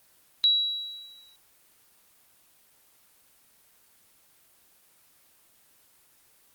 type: tone with exponential decay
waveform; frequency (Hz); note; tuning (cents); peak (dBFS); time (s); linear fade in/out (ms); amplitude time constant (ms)
sine; 3900; B7; -23; -16; 0.44-1.36; 0; 200
effects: white hiss -61 dBFS RMS until 6.54 s + Opus 24 kbps